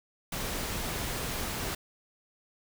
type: noise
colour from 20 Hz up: pink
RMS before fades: -34 dBFS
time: 0.32-1.75 s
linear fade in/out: 5 ms
effects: none